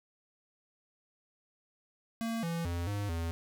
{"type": "tone with pitch steps", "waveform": "square", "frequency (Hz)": [228, 167.8, 86.1, 102.1, 83.2], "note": ["A#3", "E3", "F2", "G#2", "E2"], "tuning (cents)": [-38, 31, -24, -29, 17], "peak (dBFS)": -33, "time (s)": [2.21, 3.31], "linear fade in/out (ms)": 0, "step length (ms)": 220, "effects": []}